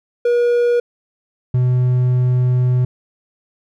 triangle tone pair in turn, 480 / 125.46 Hz, B4 / B2, -49 / +28 cents, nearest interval octave + major seventh, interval 2323 cents, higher first, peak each -10 dBFS, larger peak neither, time 0.25-0.8 / 1.54-2.85 s, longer second, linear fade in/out 5 ms, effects none

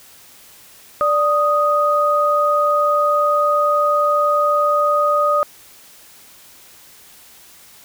sine tone pair together, 587.3 / 1244.4 Hz, D5 / D#6, 0 / 0 cents, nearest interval octave + minor second, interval 1300 cents, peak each -17 / -15 dBFS, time 1.01-5.43 s, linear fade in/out 0 ms, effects white hiss -45 dBFS RMS until 7.84 s

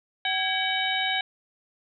harmonic tone with a mistuned harmonic, 759 Hz, F#5, 44 cents sharp, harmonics 1 / 2 / 3 / 4 / 5, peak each -30 / -30 / -30 / -30 / -30 dBFS, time 0.25-1.21 s, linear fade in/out 2 ms, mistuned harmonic 2, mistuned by +140 cents, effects none

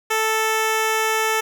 10% pulse tone, 440 Hz, A4, in tune, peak -10 dBFS, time 0.1-1.41 s, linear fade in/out 10 ms, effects none

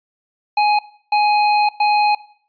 square tone bursts at uneven times, 835 Hz, G#5, 9 cents sharp, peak -13 dBFS, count 3, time 0.57-0.79 / 1.12-1.69 / 1.8-2.15 s, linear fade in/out 5 ms, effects noise-tail reverb RT60 0.5 s tail -18 dB re dry + resampled to 11025 Hz

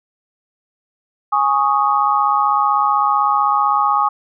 sine chord, Ab suspended fourth, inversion none, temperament equal, 830.6 / 1108.7 / 1244.5 Hz, Ab5 / Db6 / Eb6, 0 / 0 / 0 cents, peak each -17 dBFS, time 1.32-4.09 s, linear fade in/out 10 ms, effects none

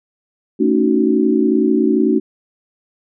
sine chord, D# half-diminished seventh, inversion second, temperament just, 224 / 280 / 311.1 / 373.4 Hz, A3 / C#4 / D#4 / F#4, +31 / +18 / 0 / +16 cents, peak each -17 dBFS, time 0.59-2.2 s, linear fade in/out 20 ms, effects none

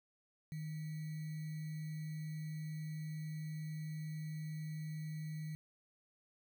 sine tone with sample-and-hold, 155.56 Hz, D#3, in tune, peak -40 dBFS, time 0.52-5.55 s, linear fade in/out 0 ms, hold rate 2100 Hz, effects none

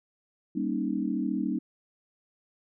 sine chord, Eb dominant seventh, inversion first, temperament equal with one note detuned, 196 / 235.4 / 277.2 / 311.1 Hz, G3 / Bb3 / Db4 / Eb4, 0 / +17 / 0 / 0 cents, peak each -32 dBFS, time 0.55-1.59 s, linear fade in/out 10 ms, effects none

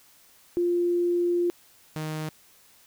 sine / sawtooth tone pair in turn, 349.2 / 155.55 Hz, F4 / D#3, 0 / 0 cents, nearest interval octave + major second, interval 1400 cents, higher first, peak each -21 / -26 dBFS, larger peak first, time 0.57-1.5 / 1.96-2.29 s, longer first, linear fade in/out 0 ms, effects white hiss -57 dBFS RMS until 2.86 s

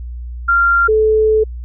sine tone pair in turn, 1386 / 434.3 Hz, F6 / A4, -14 / -23 cents, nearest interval octave + minor sixth, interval 2009 cents, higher first, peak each -9 dBFS, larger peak neither, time 0.48-0.88 / 0.88-1.44 s, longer second, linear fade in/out 10 ms, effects added 60 Hz sine -24 dBFS peak until 1.64 s

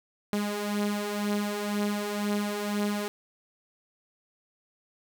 sawtooth beating tone pair, 204.9 / 206.9 Hz, G#3 / G#3, -23 / -6 cents, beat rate 2 Hz, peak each -29 / -25 dBFS, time 0.33-3.08 s, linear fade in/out 0 ms, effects 8-bit

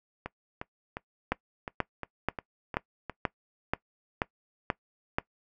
two click trains, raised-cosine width 0.5 ms, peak -11 / -20 dBFS, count 9 / 9, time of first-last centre 1.32-5.185 / 0.26-3.097 s, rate 2.07 / 2.82 Hz, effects noise-tail reverb RT60 0.1 s tail -21 dB re dry

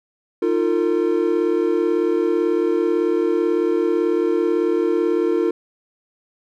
triangle chord, Eb suspended second, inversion none, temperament equal with one note detuned, 311.1 / 349.2 / 454.2 Hz, Eb4 / F4 / Bb4, 0 / 0 / -45 cents, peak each -21 / -17 / -19 dBFS, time 0.42-5.51 s, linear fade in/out 5 ms, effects none

